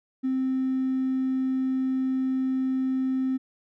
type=tone with hard clipping; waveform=triangle; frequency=261.6 Hz; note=C4; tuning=in tune; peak=-23 dBFS; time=0.23-3.38 s; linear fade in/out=20 ms; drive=3 dB; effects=none